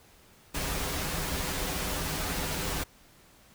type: noise with comb filter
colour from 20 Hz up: pink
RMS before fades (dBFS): -32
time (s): 0.54-2.84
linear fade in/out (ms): 10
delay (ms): 8.8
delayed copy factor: -0.65
effects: pink hiss -58 dBFS RMS until 3.54 s